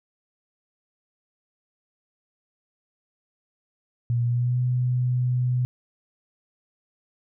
sine tone with pitch glide, 119.4 to 124.9 Hz, A#2 to B2, +42 to +20 cents, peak -20 dBFS, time 4.1-5.65 s, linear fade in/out 0 ms, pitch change +78 cents, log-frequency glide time 4.25-4.59 s, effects none

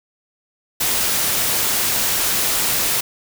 white noise, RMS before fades -19 dBFS, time 0.8-3.01 s, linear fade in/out 10 ms, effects none

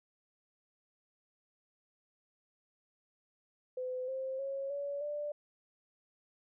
sine tone with pitch steps, 508 / 527.1 / 547 / 567.6 / 589 Hz, B4 / C5 / C#5 / C#5 / D5, +49 / +13 / -23 / +41 / +5 cents, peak -35 dBFS, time 3.77-5.32 s, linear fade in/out 5 ms, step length 310 ms, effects none

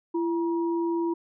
sine tone pair together, 337.3 / 954 Hz, E4 / A#5, +40 / +40 cents, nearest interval octave + tritone, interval 1800 cents, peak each -24 / -34 dBFS, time 0.14-1.14 s, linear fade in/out 10 ms, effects none

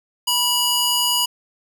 square tone with high-pass filter, 975 Hz, B5, 23 cents flat, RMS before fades -19 dBFS, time 0.27-1.26 s, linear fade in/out 10 ms, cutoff 2400 Hz, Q 0.75, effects none

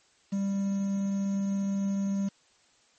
triangle tone with quantisation, 197.3 Hz, G3, 11 cents sharp, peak -24 dBFS, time 0.32-2.29 s, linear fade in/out 10 ms, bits 8, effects white hiss -64 dBFS RMS until 2.98 s + MP3 32 kbps

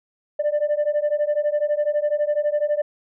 sine beating tone pair, 587.3 / 599.3 Hz, D5 / D5, 0 / +35 cents, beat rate 12 Hz, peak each -20 dBFS, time 0.39-2.82 s, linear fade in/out 10 ms, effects tanh soft clip ceiling -15 dBFS

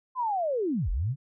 sine linear two-way sweep, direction down then up, 1045 to 36.38 to 146.4 Hz, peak -25 dBFS, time 0.15-1.16 s, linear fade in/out 50 ms, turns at 0.9 s, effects none

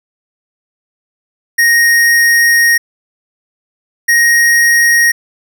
square tone pair in turn, 1867 / 1874.1 Hz, A#6 / A#6, +2 / +9 cents, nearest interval unison, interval 7 cents, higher second, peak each -7 dBFS, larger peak neither, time 1.58-2.78 / 4.08-5.12 s, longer first, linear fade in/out 10 ms, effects none

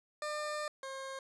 20% pulse tone pair in turn, 601 / 535.4 Hz, D5 / C5, +40 / +40 cents, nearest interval major second, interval 200 cents, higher first, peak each -31 / -36 dBFS, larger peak first, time 0.22-0.68 / 0.83-1.19 s, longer first, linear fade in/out 2 ms, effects resampled to 22050 Hz

